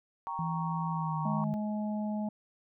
sine chord, G diminished, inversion none, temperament equal, 784 / 932.3 / 1108.7 Hz, G5 / Bb5 / Db6, 0 / 0 / 0 cents, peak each -42 / -36 / -38 dBFS, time 0.27-1.44 s, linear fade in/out 0 ms
sine tone with pitch glide, 164.81 to 154.66 Hz, E3 to D#3, 0 to -10 cents, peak -32 dBFS, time 0.39-1.54 s, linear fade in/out 0 ms, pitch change -110 cents, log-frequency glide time 0.9-1.22 s
harmonic tone, 211.5 Hz, G#3, 32 cents sharp, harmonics 1 / 3 / 4, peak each -31 / -41 / -43 dBFS, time 1.25-2.29 s, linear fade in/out 5 ms
effects none

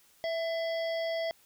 harmonic tone with a mistuned harmonic, 659.3 Hz, E5, in tune, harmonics 1 / 3 / 5 / 7 / 8, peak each -30 / -40 / -44 / -47 / -48 dBFS, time 0.24-1.31 s, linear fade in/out 0 ms, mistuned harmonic 3, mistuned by +28 cents, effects white hiss -63 dBFS RMS until 1.45 s

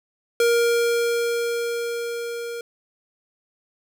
square tone with level ramp, 470 Hz, A#4, 14 cents sharp, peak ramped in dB -16 to -30 dBFS, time 0.4-2.61 s, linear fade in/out 2 ms, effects none

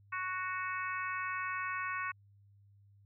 harmonic tone, 370 Hz, F#4, in tune, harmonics 3 / 4 / 5 / 6 / 7, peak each -38 / -40 / -42 / -44 / -45 dBFS, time 0.12-2.12 s, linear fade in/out 10 ms, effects added 100 Hz sine -60 dBFS peak until 3.05 s

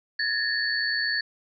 sine tone cluster, 1698 / 1818 / 4454 Hz, G#6 / A#6 / C#8, +38 / -44 / +7 cents, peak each -28 dBFS, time 0.19-1.21 s, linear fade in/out 5 ms, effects none

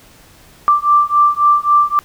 sine beating tone pair, 1174.7 / 1178.4 Hz, D6 / D6, 0 / +6 cents, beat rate 3.7 Hz, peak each -12 dBFS, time 0.68-1.99 s, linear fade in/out 0 ms, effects pink hiss -45 dBFS RMS until 2.04 s

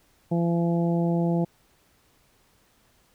harmonic tone, 169.9 Hz, F3, 47 cents flat, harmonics 1 / 2 / 3 / 4 / 5, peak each -22 / -28 / -32 / -33 / -38 dBFS, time 0.31-1.45 s, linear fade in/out 10 ms, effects pink hiss -63 dBFS RMS until 3.14 s

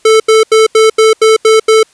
square tone bursts, 440 Hz, A4, in tune, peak -4 dBFS, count 8, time 0.05-1.831 s, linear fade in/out 5 ms, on 150 ms, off 83 ms, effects white hiss -48 dBFS RMS until 1.93 s + resampled to 22050 Hz

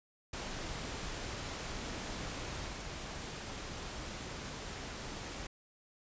pink noise with level steps, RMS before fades -41 / -43 dBFS, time 0.33-5.47 s, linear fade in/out 5 ms, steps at 2.68 s, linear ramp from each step 2 ms, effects resampled to 16000 Hz

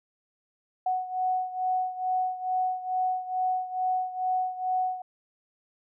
sine beating tone pair, 740 / 742.3 Hz, F#5 / F#5, 0 / +5 cents, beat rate 2.3 Hz, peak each -27 / -31 dBFS, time 0.86-5.02 s, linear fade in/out 5 ms, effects none

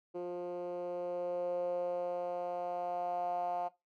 10% pulse tone with band-pass filter sweep, 176.6 Hz, F3, 20 cents sharp, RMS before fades -37 dBFS, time 0.14-3.69 s, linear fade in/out 20 ms, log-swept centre 410 to 750 Hz, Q 5.7, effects noise-tail reverb RT60 0.2 s tail -17 dB re dry

